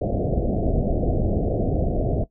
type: low-pass noise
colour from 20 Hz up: pink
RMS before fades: -22 dBFS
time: 0.01-2.24 s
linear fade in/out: 5 ms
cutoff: 710 Hz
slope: 96 dB/octave
effects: noise-tail reverb RT60 0.1 s tail -17 dB re dry

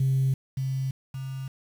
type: tone with echo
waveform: sine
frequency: 133.2 Hz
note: C3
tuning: 31 cents sharp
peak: -19 dBFS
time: 0-0.34 s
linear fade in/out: 5 ms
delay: 570 ms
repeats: 2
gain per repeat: -6 dB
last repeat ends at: 1.48 s
effects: tanh soft clip ceiling -17 dBFS + 8-bit

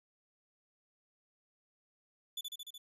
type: tone with echo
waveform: 40% pulse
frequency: 3477 Hz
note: A7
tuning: 21 cents flat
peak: -36 dBFS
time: 2.37-2.41 s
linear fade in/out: 5 ms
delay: 74 ms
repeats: 5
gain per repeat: -2 dB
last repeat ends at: 2.78 s
effects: none

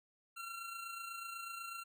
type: tone with amplitude modulation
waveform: 25% pulse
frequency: 1366 Hz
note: F6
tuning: 39 cents flat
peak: -38 dBFS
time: 0.36-1.84 s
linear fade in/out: 20 ms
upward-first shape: sine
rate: 28.1 Hz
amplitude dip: 45%
effects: none

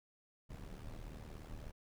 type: noise with amplitude modulation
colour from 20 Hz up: brown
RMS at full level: -45 dBFS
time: 0.49-1.72 s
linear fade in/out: 20 ms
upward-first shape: sine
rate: 76.6 Hz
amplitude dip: 75%
effects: none

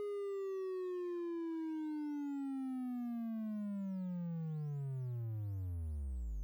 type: linear sweep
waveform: triangle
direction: down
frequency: 414.4 to 46.99 Hz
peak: -36 dBFS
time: 0-6.43 s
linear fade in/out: 0 ms
effects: 12-bit

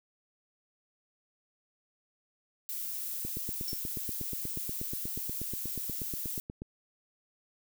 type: noise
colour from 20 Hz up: violet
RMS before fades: -37 dBFS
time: 2.69-6.4 s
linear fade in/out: 0 ms
type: click train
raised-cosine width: 3 ms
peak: -26 dBFS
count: 29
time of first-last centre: 3.25-6.619 s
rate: 8.31 Hz
type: tone with exponential decay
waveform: sine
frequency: 5420 Hz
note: E8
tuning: 47 cents sharp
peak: -33 dBFS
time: 3.68-3.88 s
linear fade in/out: 0 ms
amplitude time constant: 42 ms
effects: none

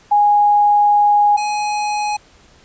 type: tone pair in turn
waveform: sine / square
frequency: 826 / 836.6 Hz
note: G#5 / G#5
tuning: -10 / +12 cents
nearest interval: unison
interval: 22 cents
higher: second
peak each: -9 / -18 dBFS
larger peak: first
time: 0.11-1.37 / 1.37-2.17 s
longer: first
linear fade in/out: 10 ms
effects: pink hiss -49 dBFS RMS until 2.64 s + resampled to 16000 Hz

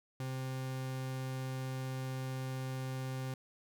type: tone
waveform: 40% pulse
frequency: 130.81 Hz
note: C3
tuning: in tune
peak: -36 dBFS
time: 0.2-3.34 s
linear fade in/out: 2 ms
effects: none

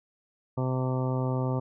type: harmonic tone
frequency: 128.9 Hz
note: C3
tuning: 26 cents flat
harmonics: 1 / 2 / 3 / 4 / 5 / 6 / 7 / 8 / 9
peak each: -27 / -33 / -36 / -36 / -39 / -45 / -39 / -48 / -42 dBFS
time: 0.57-1.6 s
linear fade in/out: 10 ms
effects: none

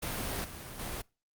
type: noise with level steps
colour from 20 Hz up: pink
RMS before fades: -35 / -44 / -38 dBFS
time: 0.02-1.02 s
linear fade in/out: 10 ms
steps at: 0.44 / 0.79 s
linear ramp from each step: 5 ms
effects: noise-tail reverb RT60 0.3 s tail -25 dB re dry + Opus 32 kbps

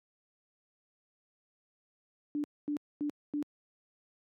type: tone bursts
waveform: sine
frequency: 293.7 Hz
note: D4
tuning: in tune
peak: -30 dBFS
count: 4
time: 2.35-3.426 s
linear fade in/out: 0 ms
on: 89 ms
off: 240 ms
effects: high-pass 150 Hz 12 dB/octave

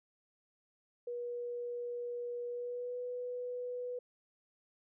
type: tone with pitch glide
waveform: sine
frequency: 482.4 to 493.4 Hz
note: B4 to B4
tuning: -41 to -2 cents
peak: -37 dBFS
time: 1.07-3.99 s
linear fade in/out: 5 ms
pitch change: +39 cents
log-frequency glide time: 2.47-2.98 s
effects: none

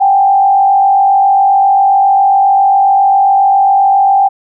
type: tone with frequency modulation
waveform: sine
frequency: 787 Hz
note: G5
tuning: 7 cents sharp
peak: -5 dBFS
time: 0-4.29 s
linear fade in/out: 20 ms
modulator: 47.4 Hz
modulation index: 0.62
effects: none

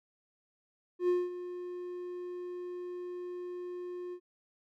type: tone with ADSR envelope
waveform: triangle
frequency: 357 Hz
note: F4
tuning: 38 cents sharp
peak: -22 dBFS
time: 0.99-4.2 s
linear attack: 95 ms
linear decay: 210 ms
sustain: -14 dB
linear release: 71 ms
effects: none

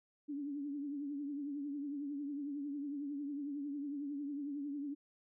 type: tone with vibrato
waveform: sine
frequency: 285.9 Hz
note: D4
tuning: 46 cents flat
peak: -38 dBFS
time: 0.28-4.95 s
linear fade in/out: 20 ms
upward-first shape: triangle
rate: 11 Hz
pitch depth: 82 cents each way
effects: none

